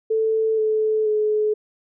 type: tone with pitch steps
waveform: sine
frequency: 441.7 / 433.9 / 426.2 Hz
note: A4 / A4 / G#4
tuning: +7 / -24 / +45 cents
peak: -17 dBFS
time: 0.1-1.54 s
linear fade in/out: 10 ms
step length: 480 ms
effects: none